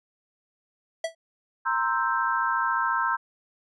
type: tone with exponential decay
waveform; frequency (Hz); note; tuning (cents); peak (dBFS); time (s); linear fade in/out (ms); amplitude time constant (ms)
square; 656; E5; -9; -23; 1.04-1.15; 5; 23
type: chord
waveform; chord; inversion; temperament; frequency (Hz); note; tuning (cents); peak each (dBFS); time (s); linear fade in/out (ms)
sine; C dominant seventh; third; equal; 932.3 / 1046.5 / 1318.5 / 1568; Bb5 / C6 / E6 / G6; 0 / 0 / 0 / 0; -28; 1.65-3.17; 20
effects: resampled to 22050 Hz